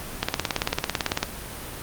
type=click train; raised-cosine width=0.2 ms; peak=-4 dBFS; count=19; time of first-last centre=0.23-1.23 s; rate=18 Hz; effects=pink hiss -36 dBFS RMS until 1.82 s + Opus 32 kbps